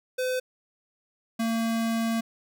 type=tone pair in turn; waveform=square; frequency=509 / 227.4 Hz; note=C5 / A#3; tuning=-48 / -43 cents; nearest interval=octave + major second; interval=1395 cents; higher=first; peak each=-26 / -25 dBFS; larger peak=second; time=0.18-0.4 / 1.39-2.21 s; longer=second; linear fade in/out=10 ms; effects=none